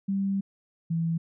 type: tone pair in turn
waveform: sine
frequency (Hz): 196 / 165.29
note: G3 / E3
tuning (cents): 0 / +5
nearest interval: minor third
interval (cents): 295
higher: first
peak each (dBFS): -24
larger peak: neither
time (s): 0.08-0.41 / 0.9-1.18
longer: first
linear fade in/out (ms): 10
effects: none